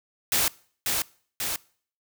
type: noise with echo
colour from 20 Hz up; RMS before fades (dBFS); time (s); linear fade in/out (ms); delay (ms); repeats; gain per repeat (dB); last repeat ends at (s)
white; -23; 0.32-0.48; 2; 540; 2; -3; 1.56
effects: noise-tail reverb RT60 0.5 s tail -23 dB re dry